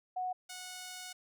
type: tone pair in turn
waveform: sine / 5% pulse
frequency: 736 / 733.3 Hz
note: F#5 / F#5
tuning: -9 / -16 cents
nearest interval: unison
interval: 7 cents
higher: first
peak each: -33 / -32 dBFS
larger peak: second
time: 0.16-0.33 / 0.49-1.13 s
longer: second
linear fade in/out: 10 ms
effects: none